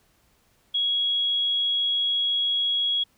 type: tone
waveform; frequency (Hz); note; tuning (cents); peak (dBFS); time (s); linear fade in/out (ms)
sine; 3322; G#7; 0; -21; 0.74-3.04; 10
effects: pink hiss -64 dBFS RMS until 3.17 s